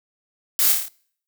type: noise with echo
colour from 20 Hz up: blue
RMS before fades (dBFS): -19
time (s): 0.59-0.72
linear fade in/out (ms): 0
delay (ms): 27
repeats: 6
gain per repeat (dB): -3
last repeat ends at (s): 0.882
effects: noise-tail reverb RT60 0.6 s tail -26 dB re dry